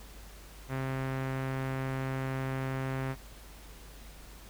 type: tone with low-pass filter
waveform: sawtooth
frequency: 132.6 Hz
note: C3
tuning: 23 cents sharp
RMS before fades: -34 dBFS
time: 0.68-3.16 s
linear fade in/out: 50 ms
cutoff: 2000 Hz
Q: 1.5
effects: added 50 Hz sine -49 dBFS peak until 4.49 s + pink hiss -53 dBFS RMS until 4.49 s